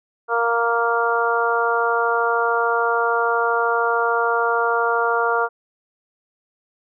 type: harmonic tone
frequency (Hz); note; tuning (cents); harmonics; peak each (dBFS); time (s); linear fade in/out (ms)
233.1; A#3; 0; 2 / 3 / 4 / 5 / 6; -22 / -24 / -24 / -24 / -22; 0.28-5.49; 50
effects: none